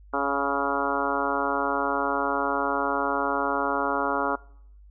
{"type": "harmonic tone", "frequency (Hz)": 140, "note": "C#3", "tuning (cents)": 18, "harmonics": [2, 3, 4, 5, 6, 7, 8, 9, 10], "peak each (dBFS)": [-32, -32, -32, -32, -32, -32, -32, -32, -32], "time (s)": [0.13, 4.36], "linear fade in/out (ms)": 10, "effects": ["noise-tail reverb RT60 0.7 s tail -22 dB re dry", "added 50 Hz sine -47 dBFS peak until 4.9 s"]}